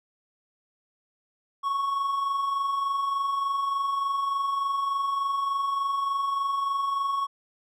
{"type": "tone pair together", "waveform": "triangle", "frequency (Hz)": [1085, 1108.4], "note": ["C#6", "C#6"], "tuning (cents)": [-37, -1], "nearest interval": "unison", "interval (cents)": 36, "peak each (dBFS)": [-34, -23], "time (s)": [1.63, 7.27], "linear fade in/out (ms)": 20, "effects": []}